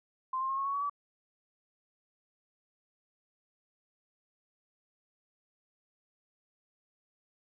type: tone with pitch steps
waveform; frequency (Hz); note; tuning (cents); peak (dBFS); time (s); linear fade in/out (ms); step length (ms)
sine; 1042 / 1059 / 1076.3 / 1093.8 / 1111.6 / 1129.8 / 1148.2; C6 / C6 / C6 / C#6 / C#6 / C#6 / D6; -7 / +21 / +49 / -23 / +4 / +33 / -39; -30; 0.33-0.897; 5; 81
effects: none